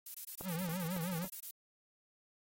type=noise bursts; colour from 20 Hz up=violet; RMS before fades=-44 dBFS; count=14; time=0.06-1.509 s; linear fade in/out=5 ms; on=84 ms; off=21 ms
type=click train; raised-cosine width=1 ms; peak=-33 dBFS; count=4; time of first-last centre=0.41-1.243 s; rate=3.6 Hz
type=tone with vibrato; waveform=square; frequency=174.61 Hz; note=F3; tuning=in tune; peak=-37 dBFS; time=0.43-1.28 s; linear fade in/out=50 ms; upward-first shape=triangle; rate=6.4 Hz; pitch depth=180 cents each way
effects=AAC 48 kbps